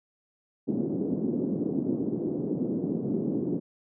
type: band-pass noise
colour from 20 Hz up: pink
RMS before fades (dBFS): -29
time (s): 0.67-3.6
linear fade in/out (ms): 20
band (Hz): 190 to 370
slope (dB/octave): 24
effects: none